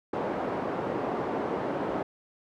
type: band-pass noise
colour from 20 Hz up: pink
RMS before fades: -31 dBFS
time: 0.13-2.03 s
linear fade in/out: 5 ms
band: 290 to 820 Hz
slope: 12 dB/octave
effects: none